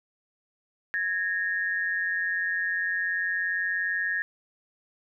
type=tone pair together; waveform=sine; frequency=1661.2 / 1841.5 Hz; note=G#6 / A#6; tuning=0 / -22 cents; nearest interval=major second; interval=178 cents; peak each=-28 dBFS; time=0.94-4.22 s; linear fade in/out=0 ms; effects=none